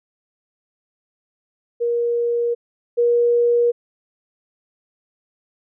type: tone pair in turn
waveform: sine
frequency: 473.4 / 476.4 Hz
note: A#4 / A#4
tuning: +27 / +38 cents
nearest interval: unison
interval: 11 cents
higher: second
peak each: -17 / -13 dBFS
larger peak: second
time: 1.8-2.55 / 2.97-3.72 s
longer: neither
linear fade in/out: 20 ms
effects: none